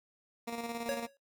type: tone with tremolo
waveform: 15% pulse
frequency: 233.6 Hz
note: A#3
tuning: 4 cents sharp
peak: -29 dBFS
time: 0.47-1.07 s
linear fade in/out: 10 ms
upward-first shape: square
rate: 18 Hz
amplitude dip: 45%
type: tone with exponential decay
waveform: square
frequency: 554.4 Hz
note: C#5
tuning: in tune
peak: -29 dBFS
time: 0.89-1.17 s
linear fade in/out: 0 ms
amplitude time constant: 60 ms
effects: noise-tail reverb RT60 0.1 s tail -17 dB re dry